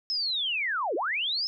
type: linear two-way sweep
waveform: sine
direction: down then up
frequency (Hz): 5274 to 311.1 to 5274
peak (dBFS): -26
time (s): 0.1-1.47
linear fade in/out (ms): 0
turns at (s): 0.95
effects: none